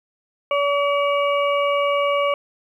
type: harmonic tone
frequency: 570 Hz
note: C#5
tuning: 48 cents sharp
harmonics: 1 / 2 / 4 / 5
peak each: -19 / -22 / -27 / -30 dBFS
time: 0.51-2.34 s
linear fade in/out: 2 ms
effects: 9-bit